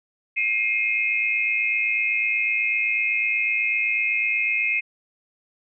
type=tone cluster; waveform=sine; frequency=2132 / 2449 / 2557 Hz; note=C7 / D#7 / D#7; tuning=+32 / -28 / +47 cents; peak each=-24 / -27 / -23 dBFS; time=0.36-4.81 s; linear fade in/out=20 ms; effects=none